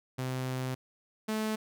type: tone pair in turn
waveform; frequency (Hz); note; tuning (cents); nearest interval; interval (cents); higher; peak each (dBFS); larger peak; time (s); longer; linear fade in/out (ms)
sawtooth; 129.1 / 217.1; C3 / A3; -23 / -23; major sixth; 900; second; -28 / -26; second; 0.18-0.75 / 1.28-1.56; first; 10
effects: none

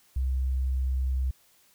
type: tone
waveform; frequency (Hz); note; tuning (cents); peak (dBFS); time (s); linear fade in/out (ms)
sine; 65; C2; -11; -24; 0.16-1.31; 5
effects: white hiss -62 dBFS RMS until 1.74 s

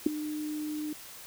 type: tone with ADSR envelope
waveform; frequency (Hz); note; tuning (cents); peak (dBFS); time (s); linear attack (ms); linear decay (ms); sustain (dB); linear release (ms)
sine; 303; D#4; -46; -15; 0.06-0.93; 6; 6; -17; 3
effects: white hiss -47 dBFS RMS until 1.26 s

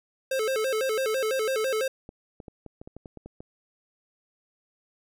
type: tone with vibrato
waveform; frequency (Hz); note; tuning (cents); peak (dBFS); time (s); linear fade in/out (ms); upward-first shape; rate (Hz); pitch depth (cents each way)
square; 479.9; B4; -50; -25; 0.31-1.88; 5; square; 6; 170
type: clicks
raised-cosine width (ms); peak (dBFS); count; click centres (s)
2; -28; 11; 2.091 / 2.402 / 2.482 / 2.663 / 2.815 / 2.875 / 2.966 / 3.058 / 3.173 / 3.26 / 3.405
effects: none

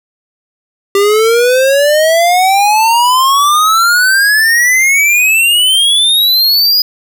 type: exponential sweep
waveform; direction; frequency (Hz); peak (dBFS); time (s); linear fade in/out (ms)
square; up; 393.7 to 4979; -7; 0.95-6.82; 2
effects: none

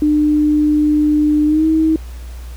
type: tone with pitch glide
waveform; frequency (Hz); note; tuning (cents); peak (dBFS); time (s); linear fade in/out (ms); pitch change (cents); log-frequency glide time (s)
sine; 300 to 317.5; D4 to D#4; +37 to +35; -10; 0.02-1.96; 2; +98; 1.46-1.65
effects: added 60 Hz sine -27 dBFS peak until 2.56 s + pink hiss -43 dBFS RMS until 2.56 s

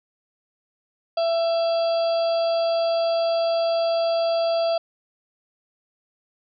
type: harmonic tone with a mistuned harmonic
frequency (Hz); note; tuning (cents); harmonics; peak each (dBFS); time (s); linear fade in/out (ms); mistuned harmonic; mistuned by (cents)
667; E5; +20; 1 / 2 / 4 / 5 / 6 / 7; -19 / -36 / -40 / -37 / -45 / -35; 1.17-4.78; 5; 6; +52
effects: none

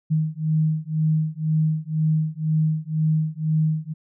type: beating tone pair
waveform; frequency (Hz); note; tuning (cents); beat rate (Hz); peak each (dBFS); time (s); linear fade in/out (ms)
sine; 155.56 / 157.56; D#3 / D#3; 0 / +22; 2; -22; 0.1-3.94; 20
effects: none

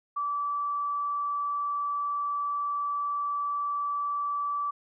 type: tone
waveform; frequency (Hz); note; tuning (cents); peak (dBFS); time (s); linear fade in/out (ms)
sine; 1157; D6; -26; -27; 0.16-4.71; 10
effects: none

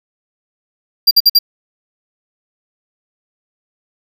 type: tone bursts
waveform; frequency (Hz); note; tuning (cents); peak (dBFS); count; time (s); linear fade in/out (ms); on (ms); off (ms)
square; 4753; D8; +20; -5; 4; 1.07-1.39; 10; 41; 52
effects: none

